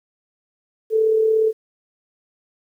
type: tone with amplitude modulation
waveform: sine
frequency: 440 Hz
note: A4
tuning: in tune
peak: -12 dBFS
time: 0.9-1.53 s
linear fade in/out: 50 ms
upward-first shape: sine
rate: 37 Hz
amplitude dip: 40%
effects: 9-bit